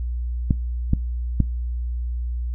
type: clicks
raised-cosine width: 5 ms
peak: -5 dBFS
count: 3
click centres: 0.508 / 0.934 / 1.403 s
effects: noise-tail reverb RT60 0.2 s tail -21 dB re dry + added 60 Hz sine -23 dBFS peak until 2.54 s